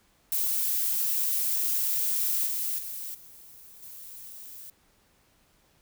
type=noise with level steps; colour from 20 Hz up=violet; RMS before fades=-27 / -30 / -37 / -50 / -44 dBFS; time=0.32-4.7 s; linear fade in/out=2 ms; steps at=2.46 / 2.78 / 3.14 / 3.82 s; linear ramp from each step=10 ms; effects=pink hiss -65 dBFS RMS until 5.81 s